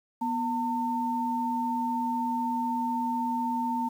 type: tone pair together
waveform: sine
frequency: 244 / 904 Hz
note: B3 / A5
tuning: -21 / +47 cents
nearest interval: octave + major seventh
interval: 2268 cents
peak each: -30 / -28 dBFS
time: 0.21-3.89 s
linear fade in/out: 10 ms
effects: 9-bit